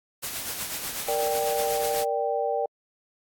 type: noise with tremolo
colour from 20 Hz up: white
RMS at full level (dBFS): -31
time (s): 0.22-2.05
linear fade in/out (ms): 20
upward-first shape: sine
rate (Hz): 8.1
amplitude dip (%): 40
type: chord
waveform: sine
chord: G minor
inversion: first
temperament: equal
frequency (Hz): 466.2 / 587.3 / 784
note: Bb4 / D5 / G5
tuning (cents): 0 / 0 / 0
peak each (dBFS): -28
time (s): 1.08-2.66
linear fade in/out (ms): 5
effects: AAC 64 kbps